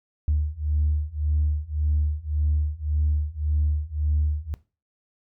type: beating tone pair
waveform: sine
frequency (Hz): 74.3 / 76.1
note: D2 / D#2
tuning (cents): +21 / -38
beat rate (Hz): 1.8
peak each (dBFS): -24 / -23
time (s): 0.28-4.54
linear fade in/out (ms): 0
effects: noise-tail reverb RT60 0.3 s tail -18 dB re dry + tanh soft clip ceiling -14 dBFS